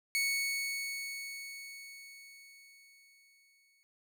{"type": "tone with exponential decay", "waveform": "sawtooth", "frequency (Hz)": 2217, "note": "C#7", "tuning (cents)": 0, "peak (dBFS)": -25, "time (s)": [0.15, 3.83], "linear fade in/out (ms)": 0, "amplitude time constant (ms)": 800, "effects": []}